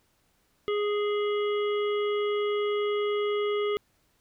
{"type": "harmonic tone", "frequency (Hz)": 414.9, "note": "G#4", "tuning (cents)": -2, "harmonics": [1, 3, 5, 7, 8], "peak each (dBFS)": [-25, -35, -39, -42, -43], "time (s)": [0.68, 3.77], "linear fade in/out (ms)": 0, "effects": ["pink hiss -69 dBFS RMS until 4.2 s"]}